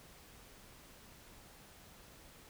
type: silence
effects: pink hiss -58 dBFS RMS until 2.49 s